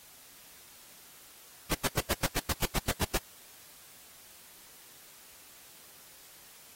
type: noise bursts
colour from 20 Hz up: pink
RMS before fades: -28 dBFS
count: 12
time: 1.71-3.176 s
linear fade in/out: 5 ms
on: 36 ms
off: 94 ms
effects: white hiss -54 dBFS RMS until 6.75 s + AAC 48 kbps